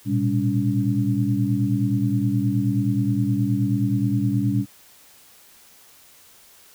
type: tone cluster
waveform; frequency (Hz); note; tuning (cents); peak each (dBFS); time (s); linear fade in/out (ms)
sine; 114 / 123.5 / 200.6 / 283.7; A#2 / B2 / G3 / C#4; -38 / 0 / +40 / +40; -24; 0.05-4.66; 50
effects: white hiss -51 dBFS RMS until 6.74 s